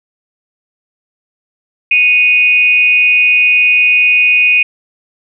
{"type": "tone with amplitude modulation", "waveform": "sine", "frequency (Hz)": 2489, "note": "D#7", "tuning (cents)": 0, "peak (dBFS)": -3, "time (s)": [1.91, 4.63], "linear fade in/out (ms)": 5, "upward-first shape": "sine", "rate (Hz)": 292, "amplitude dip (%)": 65, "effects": []}